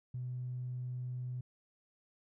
triangle tone with tanh clipping, 125.3 Hz, B2, 25 cents sharp, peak -37 dBFS, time 0.14-1.41 s, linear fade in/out 5 ms, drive 4 dB, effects none

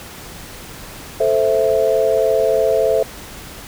sine chord, A minor, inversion none, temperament equal, 440 / 523.3 / 659.3 Hz, A4 / C5 / E5, 0 / 0 / 0 cents, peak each -17 dBFS, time 1.2-3.03 s, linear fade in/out 5 ms, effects pink hiss -35 dBFS RMS until 3.67 s

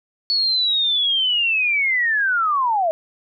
sine linear sweep, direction down, 4435 to 620 Hz, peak -16 dBFS, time 0.3-2.91 s, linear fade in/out 0 ms, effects none

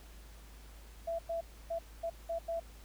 sine tone bursts at uneven times, 668 Hz, E5, 23 cents sharp, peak -33 dBFS, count 6, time 1.07-1.19 / 1.29-1.41 / 1.7-1.79 / 2.03-2.1 / 2.29-2.39 / 2.48-2.6 s, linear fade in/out 10 ms, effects added 53 Hz sine -51 dBFS peak until 2.84 s + pink hiss -59 dBFS RMS until 2.84 s

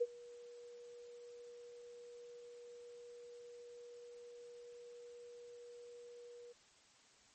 sine tone with ADSR envelope, 480 Hz, B4, 49 cents flat, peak -29 dBFS, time 0-6.53 s, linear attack 17 ms, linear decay 41 ms, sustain -23 dB, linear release 15 ms, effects white hiss -67 dBFS RMS until 7.34 s + MP3 32 kbps

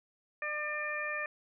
harmonic tone, 599 Hz, D5, 34 cents sharp, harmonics 1 / 2 / 3 / 4, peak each -41 / -41 / -36 / -39 dBFS, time 0.42-1.26 s, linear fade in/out 2 ms, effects none

